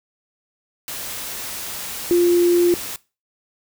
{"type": "tone in noise", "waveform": "sine", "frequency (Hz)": 349.2, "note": "F4", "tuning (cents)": 0, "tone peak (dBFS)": -12, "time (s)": [2.11, 2.74], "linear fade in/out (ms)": 0, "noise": "white", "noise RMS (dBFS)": -30, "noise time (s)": [0.88, 2.96], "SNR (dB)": 15, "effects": ["noise-tail reverb RT60 0.3 s tail -21 dB re dry"]}